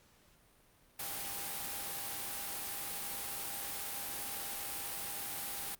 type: tone in noise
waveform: sine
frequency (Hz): 801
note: G5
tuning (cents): +37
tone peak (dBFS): -51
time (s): 0.99-5.75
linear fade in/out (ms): 5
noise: white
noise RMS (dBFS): -40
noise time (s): 0.99-5.75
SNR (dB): -14
effects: pink hiss -66 dBFS RMS until 5.79 s + Opus 48 kbps